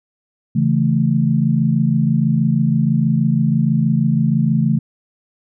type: chord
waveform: sine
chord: A major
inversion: first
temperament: equal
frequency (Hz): 138.59 / 164.81 / 220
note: C#3 / E3 / A3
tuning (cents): 0 / 0 / 0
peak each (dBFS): -17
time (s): 0.55-4.79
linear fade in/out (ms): 10
effects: none